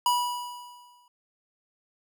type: tone with exponential decay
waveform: square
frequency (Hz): 976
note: B5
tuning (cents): -21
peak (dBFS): -20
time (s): 0.06-1.08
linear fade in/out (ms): 2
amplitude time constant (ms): 220
effects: none